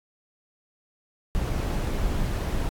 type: noise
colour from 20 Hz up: brown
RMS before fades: -26 dBFS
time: 1.35-2.69 s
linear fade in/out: 0 ms
effects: AAC 64 kbps